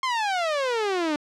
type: exponential sweep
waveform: sawtooth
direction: down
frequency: 1074 to 290 Hz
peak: -19 dBFS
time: 0.03-1.16 s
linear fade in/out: 2 ms
effects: low-pass 5000 Hz 12 dB/octave